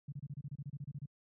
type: tone bursts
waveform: sine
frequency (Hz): 141.7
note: C#3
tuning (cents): +38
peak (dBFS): -39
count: 14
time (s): 0.08-1.058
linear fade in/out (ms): 5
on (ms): 42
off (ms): 30
effects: high-pass 80 Hz 12 dB/octave